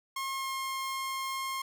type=tone with pitch glide; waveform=sawtooth; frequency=1076 to 1068.6 Hz; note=C6 to C6; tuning=+48 to +36 cents; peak=-29 dBFS; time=0.16-1.62 s; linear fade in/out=5 ms; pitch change=-12 cents; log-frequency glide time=0.36-0.49 s; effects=none